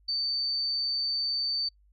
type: tone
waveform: sine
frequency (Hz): 4569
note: D8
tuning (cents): -48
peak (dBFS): -27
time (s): 0.08-1.69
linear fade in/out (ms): 10
effects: noise-tail reverb RT60 0.1 s tail -23 dB re dry + added 50 Hz sine -59 dBFS peak until 1.92 s